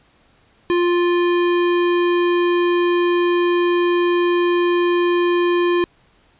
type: tone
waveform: square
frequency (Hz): 350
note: F4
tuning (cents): +4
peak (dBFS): -15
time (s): 0.7-5.84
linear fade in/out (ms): 0
effects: pink hiss -56 dBFS RMS until 6.39 s + resampled to 8000 Hz